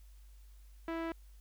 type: tone with low-pass filter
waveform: sawtooth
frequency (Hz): 329.6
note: E4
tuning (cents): 0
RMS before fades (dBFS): -38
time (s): 0.88-1.12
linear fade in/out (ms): 2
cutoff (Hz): 2100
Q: 0.96
effects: added 50 Hz sine -53 dBFS peak until 1.4 s + white hiss -70 dBFS RMS until 1.4 s